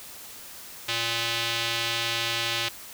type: tone with band-pass filter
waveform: square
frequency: 116.1 Hz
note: A#2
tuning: 7 cents flat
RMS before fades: -28 dBFS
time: 0.88-2.69 s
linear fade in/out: 10 ms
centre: 3400 Hz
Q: 1.7
effects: white hiss -43 dBFS RMS until 2.93 s